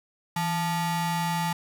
45% pulse ring-modulated tone, 520 Hz, C5, 11 cents flat, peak -22 dBFS, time 0.36-1.53 s, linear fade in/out 5 ms, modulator 354 Hz, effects none

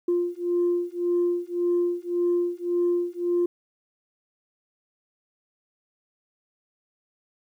sine beating tone pair, 349.2 / 351 Hz, F4 / F4, 0 / +9 cents, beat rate 1.8 Hz, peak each -24 dBFS, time 0.08-3.46 s, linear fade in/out 5 ms, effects tanh soft clip ceiling -16 dBFS + 10-bit

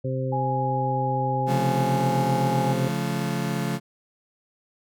harmonic tone, 130.81 Hz, C3, in tune, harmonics 1 / 2 / 3 / 4, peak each -26 / -33 / -34 / -30 dBFS, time 0.04-2.89 s, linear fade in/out 10 ms
sine tone, 830.6 Hz, G#5, in tune, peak -25 dBFS, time 0.32-2.73 s, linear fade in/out 10 ms
35% pulse chord, Db augmented, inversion none, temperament just, 138.59 / 173.24 / 216.5 Hz, Db3 / F3 / A3, 0 / -14 / -28 cents, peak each -27 / -27 / -28 dBFS, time 1.46-3.8 s, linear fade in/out 50 ms
effects none

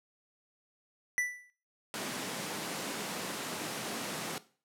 square tone with exponential decay, 1975.5 Hz, B6, in tune, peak -26 dBFS, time 1.18-1.5 s, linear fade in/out 0 ms, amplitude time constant 68 ms
pink high-pass noise, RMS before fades -38 dBFS, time 1.94-4.38 s, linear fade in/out 0 ms, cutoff 160 Hz, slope 24 dB/octave
effects noise-tail reverb RT60 0.4 s tail -17 dB re dry + low-pass 12000 Hz 12 dB/octave

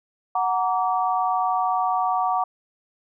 sine chord, Gb augmented, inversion none, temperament equal with one note detuned, 740 / 932.3 / 1153.1 Hz, Gb5 / Bb5 / D6, 0 / 0 / -32 cents, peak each -22 / -26 / -25 dBFS, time 0.35-2.44 s, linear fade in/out 5 ms, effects none

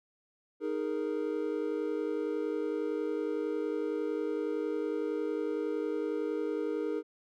triangle chord, D# suspended fourth, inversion none, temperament equal, 311.1 / 415.3 / 466.2 Hz, D#4 / G#4 / A#4, 0 / 0 / 0 cents, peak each -33 dBFS, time 0.6-7.03 s, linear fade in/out 50 ms, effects none

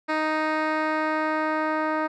10% pulse tone with low-pass filter sweep, 311.1 Hz, D#4, in tune, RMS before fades -25 dBFS, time 0.08-2.08 s, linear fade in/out 20 ms, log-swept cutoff 2900 to 1500 Hz, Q 0.88, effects none

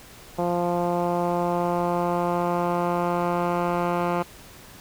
10% pulse tone with low-pass filter sweep, 174.61 Hz, F3, in tune, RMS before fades -24 dBFS, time 0.38-4.23 s, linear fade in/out 10 ms, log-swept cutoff 770 to 1600 Hz, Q 1.3, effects pink hiss -46 dBFS RMS until 4.8 s

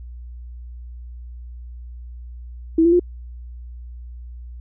sine tone with pitch steps, 326 / 339.5 / 353.5 Hz, E4 / F4 / F4, -19 / -49 / +21 cents, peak -11 dBFS, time 2.78-2.996 s, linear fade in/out 5 ms, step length 72 ms, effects added 60 Hz sine -33 dBFS peak until 4.6 s

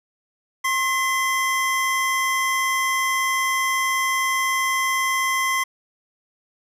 square tone pair together, 1066.4 / 2037 Hz, C6 / C7, +33 / -47 cents, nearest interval major seventh, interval 1120 cents, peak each -23 dBFS, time 0.64-5.64 s, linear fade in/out 10 ms, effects resampled to 32000 Hz + 8-bit

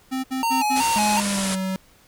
square tone bursts, 261.6 Hz, C4, in tune, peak -24 dBFS, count 4, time 0.11-0.825 s, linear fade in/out 20 ms, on 130 ms, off 65 ms
square tone with vibrato, 880 Hz, A5, in tune, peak -20 dBFS, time 0.43-1.2 s, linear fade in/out 0 ms, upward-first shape square, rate 2.7 Hz, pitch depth 75 cents each way
white low-pass noise, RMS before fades -28 dBFS, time 0.75-1.56 s, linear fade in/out 20 ms, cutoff 11000 Hz, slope 96 dB/octave
square tone with pitch glide, 210 to 189.26 Hz, G#3 to F#3, +19 to +39 cents, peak -24 dBFS, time 0.96-1.76 s, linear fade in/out 0 ms, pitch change -180 cents, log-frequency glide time 1.09-1.55 s
effects pink hiss -55 dBFS RMS until 2.07 s

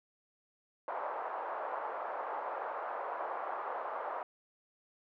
white band-pass noise, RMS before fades -39 dBFS, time 0.88-4.23 s, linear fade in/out 2 ms, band 540 to 1100 Hz, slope 24 dB/octave, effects none

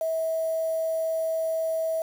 sine tone with quantisation, 647 Hz, E5, 32 cents flat, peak -24 dBFS, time 0.01-2.02 s, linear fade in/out 2 ms, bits 7, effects none

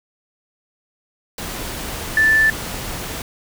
sine tone in noise, 1760 Hz, A6, in tune, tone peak -11 dBFS, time 2.17-2.5 s, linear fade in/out 2 ms, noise pink, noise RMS -28 dBFS, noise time 1.38-3.22 s, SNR +14 dB, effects none

